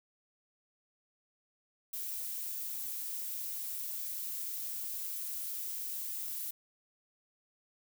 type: noise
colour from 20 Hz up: violet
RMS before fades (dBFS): -39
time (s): 1.93-6.51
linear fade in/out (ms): 5
effects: none